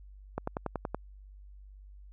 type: click train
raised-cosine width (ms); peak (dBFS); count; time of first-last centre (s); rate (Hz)
1; -18; 7; 0.38-0.946; 10.6
effects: added 49 Hz sine -48 dBFS peak until 2.12 s